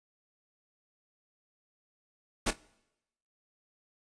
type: noise with echo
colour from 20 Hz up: pink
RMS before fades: -28 dBFS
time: 2.46-2.51 s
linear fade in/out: 10 ms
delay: 26 ms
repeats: 2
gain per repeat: -14 dB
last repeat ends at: 2.562 s
effects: noise-tail reverb RT60 0.9 s tail -23 dB re dry + resampled to 22050 Hz